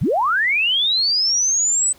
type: linear sweep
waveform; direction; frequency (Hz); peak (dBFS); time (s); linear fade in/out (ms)
sine; up; 77.78 to 8100; -15; 0.01-1.93; 10
effects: pink hiss -50 dBFS RMS until 1.98 s